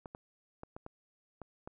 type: clicks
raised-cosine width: 1 ms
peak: -30 dBFS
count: 7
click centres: 0.058 / 0.149 / 0.634 / 0.765 / 0.864 / 1.417 / 1.675 s
effects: none